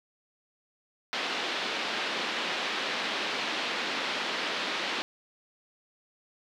white band-pass noise, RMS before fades -32 dBFS, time 1.13-5.02 s, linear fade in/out 0 ms, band 210 to 3900 Hz, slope 24 dB/octave, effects none

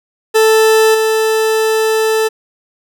40% pulse tone with level steps, 440 Hz, A4, in tune, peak -6 / -10 dBFS, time 0.34-2.29 s, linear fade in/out 20 ms, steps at 0.94 s, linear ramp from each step 10 ms, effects none

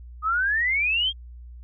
sine exponential sweep, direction up, 1232 to 3283 Hz, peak -20 dBFS, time 0.22-1.13 s, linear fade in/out 50 ms, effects added 60 Hz sine -39 dBFS peak until 1.63 s

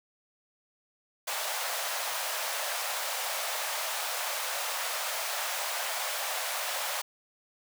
pink high-pass noise, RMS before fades -33 dBFS, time 1.27-7.02 s, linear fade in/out 10 ms, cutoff 560 Hz, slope 48 dB/octave, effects none

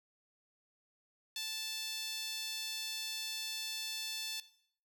sawtooth tone with high-pass filter, 880 Hz, A5, in tune, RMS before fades -40 dBFS, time 1.36-4.4 s, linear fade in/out 2 ms, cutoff 3700 Hz, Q 2.4, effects noise-tail reverb RT60 0.6 s tail -17 dB re dry

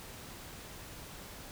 silence, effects pink hiss -48 dBFS RMS until 1.51 s

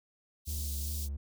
white high-pass noise, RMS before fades -41 dBFS, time 0.45-1.09 s, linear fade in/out 50 ms, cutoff 3900 Hz, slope 24 dB/octave
triangle tone with vibrato, 72.6 Hz, D2, 19 cents flat, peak -32 dBFS, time 0.47-1.17 s, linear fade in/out 10 ms, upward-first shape sine, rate 2.7 Hz, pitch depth 57 cents each way
effects none

